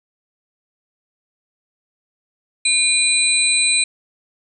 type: tone cluster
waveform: sine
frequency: 2416 / 3991 / 8180 Hz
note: D7 / B7 / C9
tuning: +48 / +17 / -40 cents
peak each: -18 dBFS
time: 2.65-3.84 s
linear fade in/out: 5 ms
effects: none